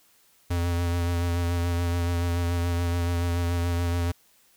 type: tone with vibrato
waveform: square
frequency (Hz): 86.4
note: F2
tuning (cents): -18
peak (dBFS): -24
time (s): 0.5-4.12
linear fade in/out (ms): 10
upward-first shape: sine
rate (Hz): 7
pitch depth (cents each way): 23
effects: white hiss -61 dBFS RMS until 4.56 s